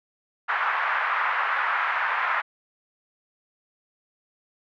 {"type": "band-pass noise", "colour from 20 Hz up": "pink", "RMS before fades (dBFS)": -25, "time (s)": [0.48, 2.42], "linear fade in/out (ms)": 20, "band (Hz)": [990, 1900], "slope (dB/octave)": 24, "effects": []}